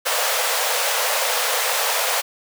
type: high-pass noise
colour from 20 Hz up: pink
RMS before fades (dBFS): -21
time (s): 0.05-2.22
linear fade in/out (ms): 20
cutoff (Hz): 470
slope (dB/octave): 96
effects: none